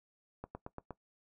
slowing click train, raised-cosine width 1 ms, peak -28 dBFS, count 5, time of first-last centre 0.44-0.907 s, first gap 110 ms, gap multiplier 1.04, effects noise-tail reverb RT60 0.1 s tail -18 dB re dry

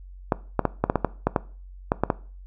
clicks, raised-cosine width 1 ms, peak -5 dBFS, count 12, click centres 0.322 / 0.593 / 0.653 / 0.84 / 0.899 / 0.957 / 1.047 / 1.27 / 1.362 / 1.919 / 2.036 / 2.102 s, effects noise-tail reverb RT60 0.4 s tail -19 dB re dry + added 46 Hz sine -40 dBFS peak until 2.46 s

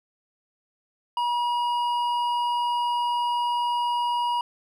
triangle tone with hard clipping, 961 Hz, B5, 48 cents flat, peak -24 dBFS, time 1.17-4.41 s, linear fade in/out 2 ms, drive 11 dB, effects none

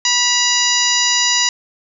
harmonic tone with a mistuned harmonic, 980 Hz, B5, 14 cents flat, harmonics 1 / 2 / 3 / 4 / 5 / 6 / 7, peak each -24 / -21 / -21 / -20 / -19 / -19 / -21 dBFS, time 0.05-1.49 s, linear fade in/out 2 ms, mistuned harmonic 3, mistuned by -50 cents, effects none

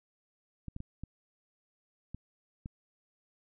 clicks, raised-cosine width 5 ms, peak -28 dBFS, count 6, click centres 0.683 / 0.764 / 0.804 / 1.036 / 2.146 / 2.659 s, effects none

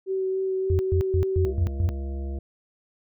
sine tone with vibrato, 380 Hz, F#4, 46 cents sharp, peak -23 dBFS, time 0.06-1.54 s, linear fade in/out 50 ms, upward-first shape sine, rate 3.5 Hz, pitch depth 11 cents each way
sine tone bursts, 87.31 Hz, F2, in tune, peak -19 dBFS, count 6, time 0.7-1.89 s, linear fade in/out 0 ms, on 90 ms, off 130 ms
harmonic tone, 68.4 Hz, C#2, 23 cents flat, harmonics 1 / 3 / 5 / 7 / 9 / 10, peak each -28 / -41 / -40 / -47 / -50 / -50 dBFS, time 1.45-2.39 s, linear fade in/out 5 ms
effects none

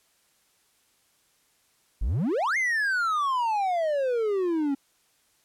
triangle exponential two-way sweep, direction up then down, 41.22 to 2147 to 270 Hz, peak -21 dBFS, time 2.01-4.75 s, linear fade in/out 10 ms, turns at 2.57 s, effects white hiss -66 dBFS RMS until 5.44 s + low-pass 12000 Hz 12 dB/octave

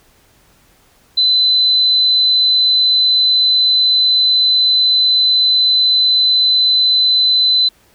sine tone, 4026 Hz, B7, 33 cents sharp, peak -9 dBFS, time 1.17-7.69 s, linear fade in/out 10 ms, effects pink hiss -52 dBFS RMS until 7.94 s

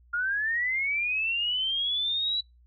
sine linear sweep, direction up, 1396.9 to 3951 Hz, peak -25 dBFS, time 0.13-2.41 s, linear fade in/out 10 ms, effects noise-tail reverb RT60 0.2 s tail -25 dB re dry + added 60 Hz sine -55 dBFS peak until 2.66 s

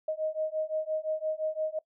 sine beating tone pair, 622.3 / 628.1 Hz, D#5 / D#5, 0 / +16 cents, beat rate 5.8 Hz, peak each -32 / -32 dBFS, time 0.08-1.79 s, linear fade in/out 5 ms, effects noise-tail reverb RT60 0.1 s tail -21 dB re dry

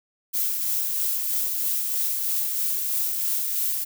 violet noise with tremolo, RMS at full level -24 dBFS, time 0.33-3.85 s, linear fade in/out 20 ms, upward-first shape sine, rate 3.1 Hz, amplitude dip 30%, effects none

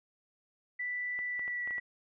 sine tone with pitch glide, 1975.5 to 1949.4 Hz, B6 to B6, 0 to -23 cents, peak -33 dBFS, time 0.79-1.8 s, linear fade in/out 10 ms, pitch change -23 cents, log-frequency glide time 1.26-1.66 s
clicks, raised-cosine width 0.5 ms, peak -33 dBFS, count 6, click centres 1.19 / 1.394 / 1.479 / 1.675 / 1.708 / 1.782 s
effects none

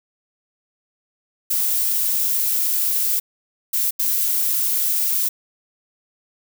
violet noise bursts at uneven times, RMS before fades -20 dBFS, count 3, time 1.5-3.2 / 3.73-3.91 / 3.99-5.29 s, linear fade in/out 10 ms, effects none

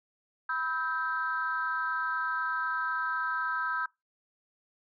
sine chord, E minor, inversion second, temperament equal with one note detuned, 987.8 / 1292.1 / 1568 Hz, B5 / E6 / G6, 0 / -35 / 0 cents, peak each -36 / -32 / -31 dBFS, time 0.49-3.86 s, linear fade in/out 5 ms, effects noise-tail reverb RT60 0.2 s tail -22 dB re dry + tanh soft clip ceiling -20 dBFS

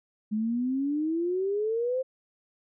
sine exponential sweep, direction up, 209.4 to 529 Hz, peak -25 dBFS, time 0.31-2.03 s, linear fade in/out 20 ms, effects none

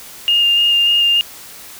sine tone with vibrato, 2821 Hz, F7, 17 cents sharp, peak -10 dBFS, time 0.28-1.21 s, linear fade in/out 0 ms, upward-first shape square, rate 3.4 Hz, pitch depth 10 cents each way, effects white hiss -36 dBFS RMS until 1.79 s

